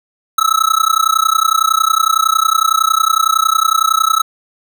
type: tone with amplitude modulation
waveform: square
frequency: 1300 Hz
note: E6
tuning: 24 cents flat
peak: -7 dBFS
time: 0.38-4.22 s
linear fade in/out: 5 ms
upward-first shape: sine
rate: 30.9 Hz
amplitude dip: 100%
effects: none